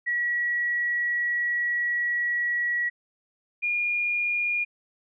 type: tone pair in turn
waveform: sine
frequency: 1925 / 2425 Hz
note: B6 / D#7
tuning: -45 / -45 cents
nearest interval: major third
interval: 400 cents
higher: second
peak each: -23 dBFS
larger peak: neither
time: 0.06-2.9 / 3.62-4.65 s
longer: first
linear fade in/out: 20 ms
effects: none